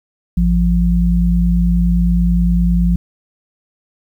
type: tone pair together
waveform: sine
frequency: 55 / 174.61 Hz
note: A1 / F3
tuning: 0 / 0 cents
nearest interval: octave + minor sixth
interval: 2000 cents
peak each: -13 dBFS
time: 0.37-2.96 s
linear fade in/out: 5 ms
effects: 8-bit